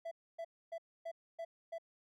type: tone bursts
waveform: triangle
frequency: 665 Hz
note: E5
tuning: 15 cents sharp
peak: -38 dBFS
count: 6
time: 0.05-1.784 s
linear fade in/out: 10 ms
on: 64 ms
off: 270 ms
effects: none